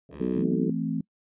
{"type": "band-pass noise", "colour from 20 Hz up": "pink", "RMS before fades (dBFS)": -47, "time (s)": [0.09, 0.54], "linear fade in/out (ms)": 0, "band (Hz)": [120, 630], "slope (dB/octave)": 96}
{"type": "tone", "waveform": "10% pulse", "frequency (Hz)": 71.8, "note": "D2", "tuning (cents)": -39, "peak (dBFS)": -33, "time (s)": [0.1, 0.45], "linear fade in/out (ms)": 50}
{"type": "harmonic tone", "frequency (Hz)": 62.5, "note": "B1", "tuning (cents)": 21, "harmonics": [3, 4, 5, 6, 7], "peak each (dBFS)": [-29, -30, -31, -32, -32], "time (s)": [0.2, 0.7], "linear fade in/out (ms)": 5}
{"type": "chord", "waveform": "sine", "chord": "A minor", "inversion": "second", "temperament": "equal with one note detuned", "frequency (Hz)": [165.48, 220, 261.6], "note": ["E3", "A3", "C4"], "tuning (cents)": [7, 0, 0], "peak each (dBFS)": -30, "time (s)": [0.36, 1.01], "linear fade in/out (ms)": 5}
{"effects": ["noise-tail reverb RT60 0.1 s tail -24 dB re dry", "resampled to 8000 Hz"]}